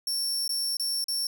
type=tone with dropouts; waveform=sawtooth; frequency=5450 Hz; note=F8; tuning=43 cents flat; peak=-24 dBFS; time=0.07-1.27 s; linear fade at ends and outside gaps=2 ms; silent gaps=0.479-0.492 / 0.77-0.797 / 1.042-1.083 s; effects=none